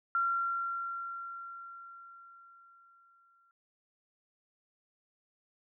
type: tone with exponential decay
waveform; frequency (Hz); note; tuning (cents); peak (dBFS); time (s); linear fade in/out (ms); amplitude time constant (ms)
sine; 1372; F6; -31; -26; 0.15-3.51; 1; 730
effects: none